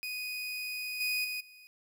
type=tone with level steps; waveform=30% pulse; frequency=2489 Hz; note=D#7; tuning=in tune; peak=-33 / -27 / -32 / -50 dBFS; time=0.03-1.67 s; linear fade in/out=0 ms; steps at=1 / 1.24 / 1.4 s; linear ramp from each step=10 ms; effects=none